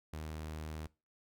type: tone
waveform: sawtooth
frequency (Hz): 77.78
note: D#2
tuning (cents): 0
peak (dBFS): -37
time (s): 0.13-0.87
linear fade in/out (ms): 5
effects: noise-tail reverb RT60 0.3 s tail -22 dB re dry